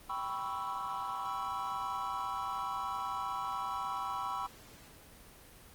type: chord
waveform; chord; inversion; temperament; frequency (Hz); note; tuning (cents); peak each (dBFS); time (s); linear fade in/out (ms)
triangle; C# half-diminished seventh; second; equal; 784 / 987.8 / 1108.7 / 1318.5; G5 / B5 / C#6 / E6; 0 / 0 / 0 / 0; -40 / -37 / -38 / -39; 0.09-4.47; 10
effects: pink hiss -55 dBFS RMS until 5.74 s + Opus 24 kbps